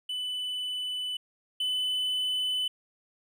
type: tone pair in turn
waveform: triangle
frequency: 2993 / 3009 Hz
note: F#7 / F#7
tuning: +19 / +28 cents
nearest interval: unison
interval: 9 cents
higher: second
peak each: -29 / -25 dBFS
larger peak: second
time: 0.09-1.17 / 1.6-2.68 s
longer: neither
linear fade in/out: 5 ms
effects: none